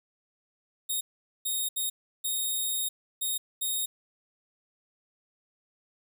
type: tone bursts at uneven times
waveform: 5% pulse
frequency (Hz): 3717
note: A#7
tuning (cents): -6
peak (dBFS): -20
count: 6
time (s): 0.89-1.01 / 1.45-1.69 / 1.76-1.9 / 2.24-2.89 / 3.21-3.38 / 3.61-3.86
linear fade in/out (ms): 10
effects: none